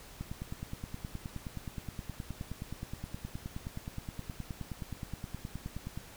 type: click train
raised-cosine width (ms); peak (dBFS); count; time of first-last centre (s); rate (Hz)
5; -26; 56; 0.21-5.975; 9.54
effects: pink hiss -52 dBFS RMS until 6.16 s